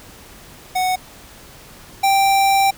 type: tone pair in turn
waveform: square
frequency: 740 / 784 Hz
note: F#5 / G5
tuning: 0 / 0 cents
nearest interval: minor second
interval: 100 cents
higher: second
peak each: -17 / -13 dBFS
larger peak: second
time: 0.75-0.96 / 2.03-2.71 s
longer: second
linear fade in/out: 10 ms
effects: pink hiss -42 dBFS RMS until 2.77 s